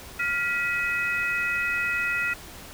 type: tone cluster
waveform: sine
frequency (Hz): 1404 / 1949 / 2535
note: F6 / B6 / D#7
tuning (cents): +9 / -23 / +32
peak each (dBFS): -28 / -28 / -28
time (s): 0.19-2.34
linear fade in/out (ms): 10
effects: pink hiss -43 dBFS RMS until 2.73 s